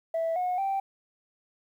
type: tone with pitch steps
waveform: sine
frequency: 657 / 726 / 781 Hz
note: E5 / F#5 / G5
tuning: -6 / -33 / -7 cents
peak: -24 dBFS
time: 0.14-0.8 s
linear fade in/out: 5 ms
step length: 220 ms
effects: tanh soft clip ceiling -23 dBFS + 10-bit